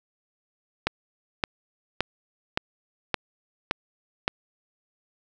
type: click train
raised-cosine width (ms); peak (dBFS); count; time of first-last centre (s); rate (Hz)
0.3; -6; 7; 0.87-4.279; 1.76
effects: none